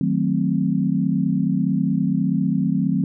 sine chord, D# diminished seventh, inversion none, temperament equal, 155.56 / 185 / 220 / 261.6 Hz, D#3 / F#3 / A3 / C4, 0 / 0 / 0 / 0 cents, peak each -24 / -21 / -24 / -23 dBFS, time 0.01-3.04 s, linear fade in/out 2 ms, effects none

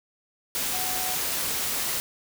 sine tone in noise, 740 Hz, F#5, in tune, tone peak -35 dBFS, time 0.73-1.15 s, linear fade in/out 0 ms, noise white, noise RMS -28 dBFS, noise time 0.55-2 s, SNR -10 dB, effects none

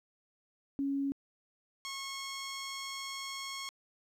sine / 10% pulse tone pair in turn, 277.2 / 1090.7 Hz, C#4 / C#6, 0 / -28 cents, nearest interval 2 octaves, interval 2372 cents, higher second, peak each -30 / -30 dBFS, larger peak neither, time 0.79-1.12 / 1.85-3.69 s, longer second, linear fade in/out 0 ms, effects low-pass 12000 Hz 12 dB/octave + 12-bit

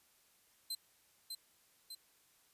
sawtooth tone with echo, 4099 Hz, C8, 36 cents flat, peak -35 dBFS, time 0.7-0.75 s, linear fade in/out 5 ms, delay 600 ms, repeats 2, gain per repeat -4 dB, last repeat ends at 1.95 s, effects white hiss -70 dBFS RMS until 2.53 s + resampled to 32000 Hz

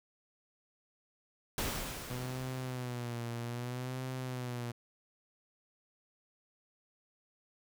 pink noise with exponential decay, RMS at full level -34 dBFS, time 1.58-3.47 s, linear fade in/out 1 ms, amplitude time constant 410 ms
sawtooth tone with vibrato, 123.47 Hz, B2, in tune, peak -33 dBFS, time 2.1-4.72 s, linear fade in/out 10 ms, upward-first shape sine, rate 0.63 Hz, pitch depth 81 cents each way
effects none

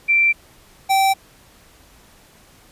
sine / square tone pair in turn, 2349 / 775.6 Hz, D7 / G5, 0 / -19 cents, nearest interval octave + perfect fifth, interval 1919 cents, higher first, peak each -12 / -14 dBFS, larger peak first, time 0.08-0.33 / 0.89-1.14 s, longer neither, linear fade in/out 20 ms, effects pink hiss -50 dBFS RMS until 2.71 s + resampled to 32000 Hz

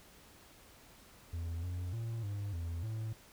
triangle tone with pitch steps, 83.9 / 89.4 / 114.5 / 101.3 / 84.3 / 110.4 Hz, E2 / F2 / A#2 / G#2 / E2 / A2, +31 / +41 / -31 / -43 / +39 / +6 cents, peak -34 dBFS, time 1.33-3.13 s, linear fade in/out 5 ms, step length 300 ms, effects pink hiss -59 dBFS RMS until 3.32 s

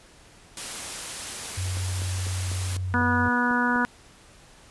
white noise, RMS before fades -34 dBFS, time 0.57-2.77 s, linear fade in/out 2 ms
sine tone, 92.5 Hz, F#2, in tune, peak -26 dBFS, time 1.57-3.29 s, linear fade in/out 10 ms
click train, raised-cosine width 2 ms, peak -26 dBFS, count 9, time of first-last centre 1.77-3.76 s, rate 4.02 Hz
harmonic tone, 244 Hz, B3, 21 cents flat, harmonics 1 / 2 / 3 / 4 / 5 / 6 / 7, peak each -25 / -34 / -35 / -27 / -32 / -25 / -32 dBFS, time 2.94-3.85 s, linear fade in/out 0 ms
effects pink hiss -52 dBFS RMS until 4.7 s + resampled to 24000 Hz

